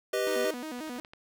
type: chord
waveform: square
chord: G augmented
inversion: none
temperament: equal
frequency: 392 / 493.9 / 622.3 Hz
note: G4 / B4 / D#5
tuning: 0 / 0 / 0 cents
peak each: -32 dBFS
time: 0.13-0.51 s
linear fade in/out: 5 ms
type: tone with vibrato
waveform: sawtooth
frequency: 277.2 Hz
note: C#4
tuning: in tune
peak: -32 dBFS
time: 0.27-1 s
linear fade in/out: 0 ms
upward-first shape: square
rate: 5.6 Hz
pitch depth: 210 cents each way
type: click train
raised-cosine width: 0.3 ms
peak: -31 dBFS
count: 5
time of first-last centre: 0.79-1.135 s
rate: 11.6 Hz
effects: none